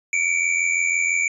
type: tone pair together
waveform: square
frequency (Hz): 2267 / 2353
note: C#7 / D7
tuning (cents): +38 / +3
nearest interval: minor second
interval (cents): 65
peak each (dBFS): -22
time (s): 0.13-1.28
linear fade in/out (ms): 2
effects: resampled to 22050 Hz